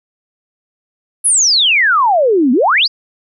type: exponential two-way sweep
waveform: sine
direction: down then up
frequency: 11175 to 233.1 to 5260 Hz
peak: -8 dBFS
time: 1.24-2.88 s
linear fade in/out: 20 ms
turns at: 2.52 s
effects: none